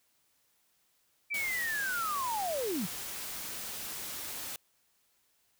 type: linear sweep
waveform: sine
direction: down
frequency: 2349 to 149.4 Hz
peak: -31 dBFS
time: 1.3-2.87 s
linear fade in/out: 20 ms
type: noise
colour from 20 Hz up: white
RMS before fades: -40 dBFS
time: 1.34-4.56 s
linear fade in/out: 2 ms
effects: white hiss -72 dBFS RMS until 5.59 s